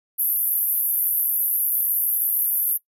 white band-pass noise, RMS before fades -22 dBFS, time 0.18-2.78 s, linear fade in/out 20 ms, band 11000 to 14000 Hz, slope 96 dB/octave, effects noise-tail reverb RT60 0.1 s tail -21 dB re dry

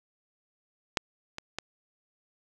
clicks, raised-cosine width 0.2 ms, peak -7 / -19 / -15 dBFS, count 3, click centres 0.972 / 1.384 / 1.586 s, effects none

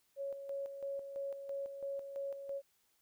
sine tone with tremolo, 554.4 Hz, C#5, in tune, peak -37 dBFS, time 0.16-2.62 s, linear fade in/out 50 ms, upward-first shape square, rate 3 Hz, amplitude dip 55%, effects white hiss -75 dBFS RMS until 3.01 s

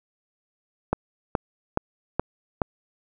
click train, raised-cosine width 1 ms, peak -7 dBFS, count 5, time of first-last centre 0.93-2.618 s, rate 2.37 Hz, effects none

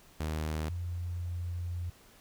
sawtooth / sine tone pair in turn, 77.78 / 87.45 Hz, D#2 / F2, 0 / +3 cents, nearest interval major second, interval 203 cents, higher second, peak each -28 / -33 dBFS, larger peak first, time 0.2-0.69 / 0.69-1.9 s, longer second, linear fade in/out 5 ms, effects pink hiss -59 dBFS RMS until 2.2 s

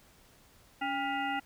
harmonic tone with a mistuned harmonic, 281.1 Hz, C#4, 24 cents sharp, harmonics 1 / 3 / 5 / 7 / 9 / 10, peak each -38 / -33 / -38 / -39 / -46 / -42 dBFS, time 0.81-1.4 s, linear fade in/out 10 ms, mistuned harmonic 3, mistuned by -89 cents, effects pink hiss -61 dBFS RMS until 1.45 s

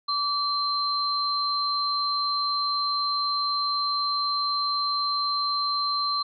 sine tone pair together, 1156 / 4120 Hz, D6 / C8, -28 / -28 cents, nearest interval octave + minor seventh, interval 2200 cents, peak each -26 dBFS, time 0.08-6.23 s, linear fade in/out 10 ms, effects none

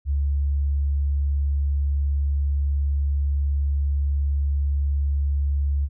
sine tone, 70.7 Hz, C#2, 35 cents sharp, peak -19 dBFS, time 0.05-5.89 s, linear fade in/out 50 ms, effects none

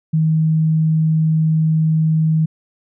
sine tone, 158.4 Hz, D#3, 31 cents sharp, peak -12 dBFS, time 0.13-2.46 s, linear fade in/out 10 ms, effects none

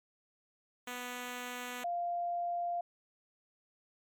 5% pulse / sine tone pair in turn, 246.9 / 696.3 Hz, B3 / F5, 0 / -5 cents, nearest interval octave + tritone, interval 1795 cents, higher second, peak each -28 / -32 dBFS, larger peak first, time 0.87-1.84 / 1.84-2.81 s, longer neither, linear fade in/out 5 ms, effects MP3 96 kbps

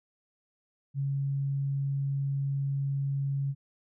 sine tone, 138.59 Hz, C#3, in tune, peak -27 dBFS, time 0.94-3.55 s, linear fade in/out 50 ms, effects none

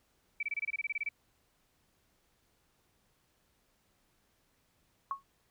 sine tone bursts, 2307 Hz, D7, 31 cents flat, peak -31 dBFS, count 13, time 0.4-1.09 s, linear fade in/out 5 ms, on 30 ms, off 25 ms
sine tone with exponential decay, 1100 Hz, C#6, 14 cents flat, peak -28 dBFS, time 5.11-5.23 s, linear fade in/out 1 ms, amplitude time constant 24 ms
effects pink hiss -73 dBFS RMS until 5.5 s

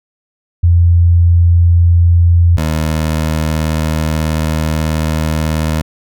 sine / 20% pulse tone pair in turn, 86 / 78.42 Hz, F2 / D#2, -26 / +14 cents, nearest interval major second, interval 160 cents, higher first, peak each -5 / -8 dBFS, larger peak first, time 0.63-2.57 / 2.57-5.82 s, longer second, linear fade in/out 10 ms, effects none

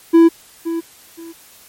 triangle tone with echo, 332.1 Hz, E4, 13 cents sharp, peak -3 dBFS, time 0.13-0.29 s, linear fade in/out 20 ms, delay 520 ms, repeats 2, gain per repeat -13 dB, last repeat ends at 1.33 s, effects white hiss -45 dBFS RMS until 1.68 s + MP3 64 kbps

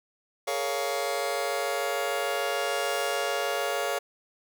sawtooth chord, Bb minor seventh, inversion third, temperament just, 419.5 / 466.2 / 559.4 / 699.2 Hz, Ab4 / Bb4 / Db5 / F5, +17 / 0 / +16 / +2 cents, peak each -30 / -31 / -27 / -28 dBFS, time 0.47-3.99 s, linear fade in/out 10 ms, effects none

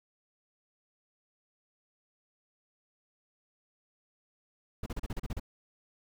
brown noise bursts, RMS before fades -34 dBFS, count 9, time 4.83-5.398 s, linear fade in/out 5 ms, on 32 ms, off 35 ms, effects none

